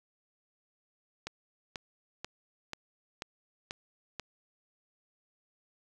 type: click train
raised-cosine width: 0.2 ms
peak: -20 dBFS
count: 7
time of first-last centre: 1.27-4.197 s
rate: 2.05 Hz
effects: none